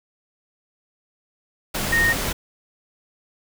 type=tone in noise; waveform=sine; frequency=1851 Hz; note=A#6; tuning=13 cents flat; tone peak=-16 dBFS; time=1.92-2.13 s; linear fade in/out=10 ms; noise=pink; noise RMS=-25 dBFS; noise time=1.74-2.33 s; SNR=+6 dB; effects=none